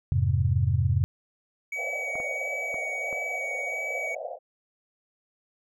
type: chord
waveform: sine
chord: F minor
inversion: none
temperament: equal with one note detuned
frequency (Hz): 86.2 / 103.83 / 130.81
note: F2 / Ab2 / C3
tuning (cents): -22 / 0 / 0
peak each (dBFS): -25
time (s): 0.12-1.04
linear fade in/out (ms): 0
type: tone with vibrato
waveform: triangle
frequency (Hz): 2262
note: C#7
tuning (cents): +34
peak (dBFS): -28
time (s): 1.72-4.15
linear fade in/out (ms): 5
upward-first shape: sine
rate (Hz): 1.5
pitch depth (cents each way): 14
type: band-pass noise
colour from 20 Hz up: white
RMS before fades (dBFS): -37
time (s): 1.75-4.39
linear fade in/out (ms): 50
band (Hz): 490 to 740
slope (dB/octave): 96
type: clicks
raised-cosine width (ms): 1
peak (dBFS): -26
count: 4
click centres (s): 2.155 / 2.201 / 2.743 / 3.128
effects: none